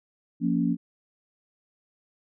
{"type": "chord", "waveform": "sine", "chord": "Bb minor", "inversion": "second", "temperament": "just", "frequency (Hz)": [174.81, 233.1, 279.7], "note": ["F3", "Bb3", "Db4"], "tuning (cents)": [2, 0, 16], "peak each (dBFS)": -26, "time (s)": [0.4, 0.77], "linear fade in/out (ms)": 50, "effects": []}